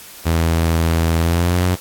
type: tone with pitch glide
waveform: sawtooth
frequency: 82.41 to 90.39 Hz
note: E2 to F#2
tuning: 0 to -40 cents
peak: -10 dBFS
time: 0.25-1.76 s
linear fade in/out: 20 ms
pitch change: +160 cents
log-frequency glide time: 1.19-1.64 s
effects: white hiss -38 dBFS RMS until 1.8 s + AAC 64 kbps